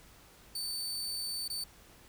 sawtooth tone with dropouts, 4541 Hz, C#8, 41 cents sharp, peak -32 dBFS, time 0.55-1.64 s, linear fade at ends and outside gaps 5 ms, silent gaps 1.48-1.499 s, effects added 60 Hz sine -66 dBFS peak until 2.08 s + pink hiss -58 dBFS RMS until 2.08 s

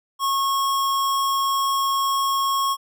square tone, 1093 Hz, C#6, 25 cents flat, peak -20 dBFS, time 0.19-2.77 s, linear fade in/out 50 ms, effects none

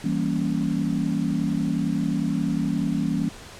sine chord, E diminished seventh, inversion none, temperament equal with one note detuned, 164.81 / 196 / 233.1 / 278.1 Hz, E3 / G3 / Bb3 / Db4, 0 / 0 / 0 / +6 cents, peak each -27 dBFS, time 0.04-3.29 s, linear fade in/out 5 ms, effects pink hiss -42 dBFS RMS until 3.59 s + low-pass 9000 Hz 12 dB/octave

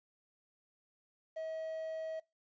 triangle tone with quantisation, 640 Hz, D#5, 49 cents sharp, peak -36 dBFS, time 1.36-2.2 s, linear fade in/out 10 ms, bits 11, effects noise-tail reverb RT60 0.2 s tail -20 dB re dry + resampled to 16000 Hz

